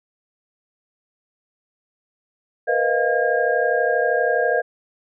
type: tone cluster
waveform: sine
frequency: 469.6 / 502 / 624 / 698 / 1622 Hz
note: A#4 / B4 / D#5 / F5 / G#6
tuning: +13 / +28 / +5 / -1 / -41 cents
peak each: -23 dBFS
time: 2.67-4.62 s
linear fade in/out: 20 ms
effects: none